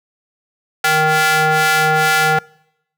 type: ring-modulated tone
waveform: sawtooth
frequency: 311.1 Hz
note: D#4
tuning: in tune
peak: -5 dBFS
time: 0.84-2.39 s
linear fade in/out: 5 ms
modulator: 1090 Hz
effects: noise-tail reverb RT60 0.8 s tail -25 dB re dry